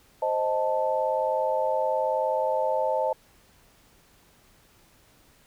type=chord; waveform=sine; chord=A diminished; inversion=first; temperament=equal; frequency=523.3 / 622.3 / 880 Hz; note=C5 / Eb5 / A5; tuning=0 / 0 / 0 cents; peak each=-27 dBFS; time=0.22-3.13 s; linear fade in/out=5 ms; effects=pink hiss -59 dBFS RMS until 5.46 s